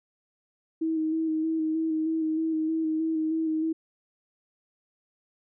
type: tone with vibrato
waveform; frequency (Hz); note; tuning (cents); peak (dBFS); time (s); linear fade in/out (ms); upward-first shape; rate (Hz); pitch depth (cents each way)
sine; 318.5; D#4; +41; -24; 0.81-3.73; 10; square; 3.2; 20
effects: none